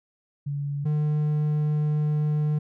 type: tone pair in turn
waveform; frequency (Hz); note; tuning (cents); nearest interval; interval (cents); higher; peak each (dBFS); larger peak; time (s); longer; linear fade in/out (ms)
sine / triangle; 142.7 / 150.62; D3 / D3; -49 / +44; minor second; 93; second; -26 / -19; second; 0.46-0.85 / 0.85-2.59; second; 10
effects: none